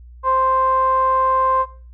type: tone with low-pass filter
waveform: sawtooth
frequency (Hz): 523.3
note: C5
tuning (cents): 0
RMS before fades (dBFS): -17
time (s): 0.23-1.66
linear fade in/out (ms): 50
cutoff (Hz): 1100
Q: 7.6
effects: noise-tail reverb RT60 0.4 s tail -17 dB re dry + added 60 Hz sine -38 dBFS peak until 1.93 s